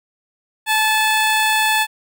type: tone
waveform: 15% pulse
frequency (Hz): 869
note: A5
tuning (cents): -22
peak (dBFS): -8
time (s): 0.66-1.87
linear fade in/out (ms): 50
effects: none